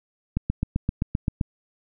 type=click train; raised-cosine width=5 ms; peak=-10 dBFS; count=9; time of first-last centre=0.37-1.412 s; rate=7.68 Hz; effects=none